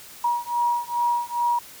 sine beating tone pair, 954 / 956.4 Hz, A#5 / A#5, +40 / +44 cents, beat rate 2.4 Hz, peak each -24 dBFS, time 0.24-1.59 s, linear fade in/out 5 ms, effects white hiss -44 dBFS RMS until 1.8 s

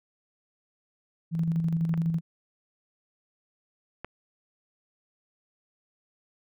sine tone with tremolo, 164.81 Hz, E3, in tune, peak -22 dBFS, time 1.31-2.21 s, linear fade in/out 50 ms, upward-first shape square, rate 12 Hz, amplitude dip 40%
clicks, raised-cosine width 0.5 ms, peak -21 dBFS, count 2, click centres 1.94 / 4.046 s
effects none

